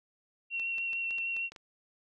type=tone with vibrato; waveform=sine; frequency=2725 Hz; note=F7; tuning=43 cents flat; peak=-31 dBFS; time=0.5-1.5 s; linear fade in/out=50 ms; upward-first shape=sine; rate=6.6 Hz; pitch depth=13 cents each way
type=clicks; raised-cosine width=0.2 ms; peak=-31 dBFS; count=8; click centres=0.597 / 0.783 / 0.932 / 1.108 / 1.184 / 1.366 / 1.52 / 1.562 s
effects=none